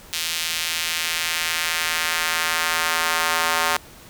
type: tone with high-pass filter sweep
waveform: square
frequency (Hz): 82.41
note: E2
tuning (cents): 0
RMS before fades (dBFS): -23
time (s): 0.13-3.77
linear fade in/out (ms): 0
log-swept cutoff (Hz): 3200 to 1000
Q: 1.1
effects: pink hiss -45 dBFS RMS until 4.09 s